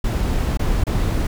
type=noise with dropouts; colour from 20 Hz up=brown; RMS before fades=-19 dBFS; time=0.04-1.27 s; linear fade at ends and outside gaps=5 ms; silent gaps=0.573-0.593 / 0.838-0.867 s; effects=none